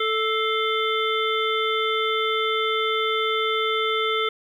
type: harmonic tone with a mistuned harmonic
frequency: 440 Hz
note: A4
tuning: in tune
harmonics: 1 / 3 / 5 / 7 / 8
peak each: -25 / -25 / -28 / -31 / -29 dBFS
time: 0-4.29 s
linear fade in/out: 5 ms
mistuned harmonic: 5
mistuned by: -76 cents
effects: 9-bit